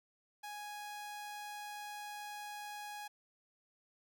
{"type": "tone", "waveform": "sawtooth", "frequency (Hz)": 830.6, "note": "G#5", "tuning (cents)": 0, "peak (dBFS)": -40, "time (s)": [0.43, 3.08], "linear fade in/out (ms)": 10, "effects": []}